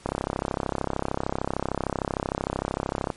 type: click train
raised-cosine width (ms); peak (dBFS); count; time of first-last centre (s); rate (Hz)
1; -11; 102; 0.06-3.102; 33.2
effects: pink hiss -51 dBFS RMS until 3.16 s + MP3 48 kbps